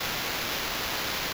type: noise with sample-and-hold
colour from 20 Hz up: blue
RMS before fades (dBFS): -31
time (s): 0-1.33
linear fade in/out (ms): 10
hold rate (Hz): 8820
effects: none